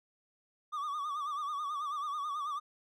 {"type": "tone with vibrato", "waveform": "triangle", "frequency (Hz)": 1174, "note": "D6", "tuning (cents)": -1, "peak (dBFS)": -32, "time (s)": [0.72, 2.6], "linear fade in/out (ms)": 20, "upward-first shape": "sine", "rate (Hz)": 9.2, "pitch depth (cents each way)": 89, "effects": []}